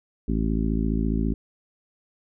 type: harmonic tone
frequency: 54.7 Hz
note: A1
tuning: 9 cents flat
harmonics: 1 / 2 / 3 / 4 / 5 / 6 / 7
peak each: -25 / -34 / -29 / -27 / -29 / -36 / -36 dBFS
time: 0.28-1.34 s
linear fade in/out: 5 ms
effects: none